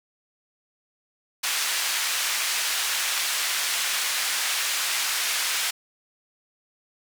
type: band-pass noise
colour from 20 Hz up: pink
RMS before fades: -26 dBFS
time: 1.43-5.71 s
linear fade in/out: 10 ms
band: 1700 to 12000 Hz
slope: 12 dB/octave
effects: none